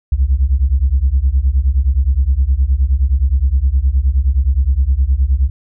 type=beating tone pair; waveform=sine; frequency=62 / 71.6 Hz; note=B1 / D2; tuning=+7 / -43 cents; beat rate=9.6 Hz; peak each=-12 dBFS; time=0.12-5.5 s; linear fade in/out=5 ms; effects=tanh soft clip ceiling -5 dBFS